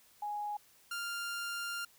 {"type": "tone pair in turn", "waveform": ["sine", "sawtooth"], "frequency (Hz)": [830.6, 1396.9], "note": ["G#5", "F6"], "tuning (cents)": [0, 0], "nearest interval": "major sixth", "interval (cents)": 900, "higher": "second", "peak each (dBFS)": [-35, -33], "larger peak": "second", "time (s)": [[0.22, 0.57], [0.91, 1.85]], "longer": "second", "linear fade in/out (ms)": 5, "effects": ["white hiss -64 dBFS RMS until 1.98 s"]}